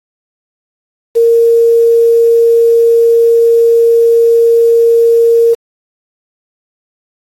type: tone with quantisation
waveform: sine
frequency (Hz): 463.5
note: A#4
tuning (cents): -10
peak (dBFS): -4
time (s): 1.15-5.55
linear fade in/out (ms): 20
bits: 5
effects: AAC 48 kbps